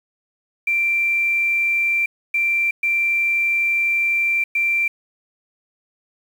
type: tone bursts at uneven times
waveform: sine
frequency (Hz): 2356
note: D7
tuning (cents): +5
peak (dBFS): -16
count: 4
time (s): 0.67-2.06 / 2.34-2.71 / 2.83-4.44 / 4.55-4.88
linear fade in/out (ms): 5
effects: 7-bit